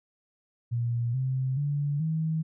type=tone with pitch steps; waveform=sine; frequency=118.6 / 130.84 / 144.34 / 159.23 Hz; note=A#2 / C3 / D3 / D#3; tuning=+30 / 0 / -30 / +40 cents; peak=-25 dBFS; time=0.71-2.43 s; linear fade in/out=20 ms; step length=430 ms; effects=none